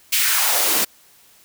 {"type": "noise with high-pass filter sweep", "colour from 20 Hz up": "white", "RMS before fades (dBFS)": -18, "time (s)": [0.12, 0.85], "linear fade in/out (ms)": 10, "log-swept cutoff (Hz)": [2800, 210], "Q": 1.9, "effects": ["white hiss -52 dBFS RMS until 1.44 s"]}